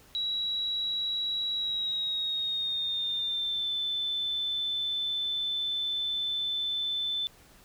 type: tone with pitch glide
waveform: sine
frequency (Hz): 3888 to 3524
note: B7 to A7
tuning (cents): -28 to +2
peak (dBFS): -28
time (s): 0.15-7.27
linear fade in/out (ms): 0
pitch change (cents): -170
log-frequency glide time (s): 1.53-3.72
effects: pink hiss -57 dBFS RMS until 7.64 s